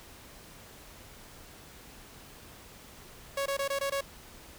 sawtooth tone bursts, 554.4 Hz, C#5, in tune, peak -25 dBFS, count 6, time 3.37-4.009 s, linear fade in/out 5 ms, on 89 ms, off 21 ms, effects pink hiss -51 dBFS RMS until 4.58 s

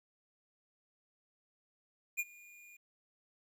square tone with ADSR envelope, 2426 Hz, D#7, 44 cents flat, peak -31 dBFS, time 2.17-2.77 s, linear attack 26 ms, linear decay 40 ms, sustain -24 dB, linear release 9 ms, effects 12-bit

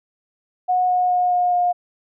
sine tone with pitch steps, 730 / 725.4 / 720.8 / 716.2 / 711.7 Hz, F#5 / F#5 / F#5 / F5 / F5, -24 / -34 / -45 / +43 / +33 cents, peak -15 dBFS, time 0.68-1.73 s, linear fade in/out 20 ms, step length 210 ms, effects none

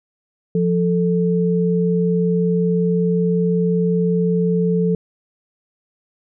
sine tone pair together, 174.61 / 440 Hz, F3 / A4, 0 / 0 cents, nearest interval octave + major third, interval 1600 cents, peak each -16 / -19 dBFS, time 0.55-4.95 s, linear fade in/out 2 ms, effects none

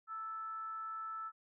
sine tone with frequency modulation, 1318.5 Hz, E6, in tune, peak -40 dBFS, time 0.07-1.32 s, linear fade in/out 50 ms, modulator 416 Hz, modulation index 0.21, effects none

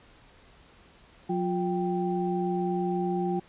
sine tone cluster, 180.9 / 354.3 / 784 Hz, F#3 / F4 / G5, -39 / +25 / 0 cents, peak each -29 / -29 / -32 dBFS, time 1.29-3.4 s, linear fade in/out 10 ms, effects pink hiss -56 dBFS RMS until 3.48 s + resampled to 8000 Hz

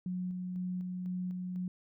sine tone with tremolo, 181.8 Hz, F#3, 30 cents flat, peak -33 dBFS, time 0.06-1.68 s, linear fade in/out 2 ms, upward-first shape square, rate 2 Hz, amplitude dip 25%, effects none

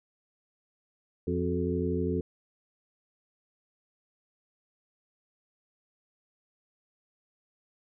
harmonic tone with a mistuned harmonic, 87.31 Hz, F2, in tune, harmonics 1 / 2 / 3 / 4 / 5, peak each -33 / -33 / -33 / -33 / -33 dBFS, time 1.27-2.21 s, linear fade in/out 5 ms, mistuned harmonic 4, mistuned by +72 cents, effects none

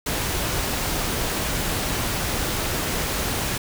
pink noise, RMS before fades -25 dBFS, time 0.06-3.58 s, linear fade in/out 5 ms, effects none

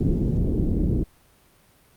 pink low-pass noise, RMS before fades -22 dBFS, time 0-1.04 s, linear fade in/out 10 ms, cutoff 360 Hz, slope 24 dB/octave, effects pink hiss -58 dBFS RMS until 1.96 s + Opus 48 kbps

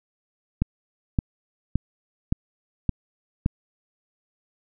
click train, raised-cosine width 5 ms, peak -8 dBFS, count 6, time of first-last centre 0.62-3.461 s, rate 1.76 Hz, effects none

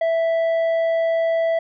sine tone with tanh clipping, 659.3 Hz, E5, in tune, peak -18 dBFS, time 0.01-1.59 s, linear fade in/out 5 ms, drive 6 dB, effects none

